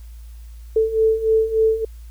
sine beating tone pair, 440 / 443.4 Hz, A4 / A4, 0 / +13 cents, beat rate 3.4 Hz, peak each -20 / -16 dBFS, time 0.76-1.85 s, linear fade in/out 5 ms, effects added 57 Hz sine -35 dBFS peak until 2.1 s + white hiss -56 dBFS RMS until 2.1 s

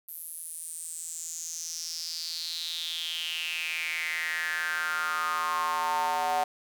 square tone with high-pass filter sweep, 82.41 Hz, E2, in tune, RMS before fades -32 dBFS, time 0.08-6.44 s, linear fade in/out 5 ms, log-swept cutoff 12000 to 740 Hz, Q 6.5, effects none

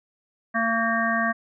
harmonic tone with a mistuned harmonic, 227.5 Hz, A#3, 42 cents flat, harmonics 1 / 3 / 5 / 7 / 8, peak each -27 / -27 / -27 / -27 / -27 dBFS, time 0.54-1.33 s, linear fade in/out 20 ms, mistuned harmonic 8, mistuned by +22 cents, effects none

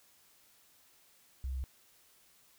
sine tone, 65.41 Hz, C2, in tune, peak -34 dBFS, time 1.44-1.64 s, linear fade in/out 0 ms, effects white hiss -65 dBFS RMS until 2.58 s

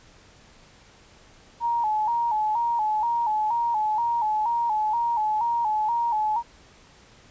sine tone with vibrato, 897 Hz, A5, 33 cents sharp, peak -21 dBFS, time 1.6-6.43 s, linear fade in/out 50 ms, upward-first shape square, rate 2.1 Hz, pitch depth 81 cents each way, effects pink hiss -53 dBFS RMS until 7.3 s + resampled to 16000 Hz

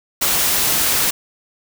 white noise, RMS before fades -17 dBFS, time 0.21-1.11 s, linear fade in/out 10 ms, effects none

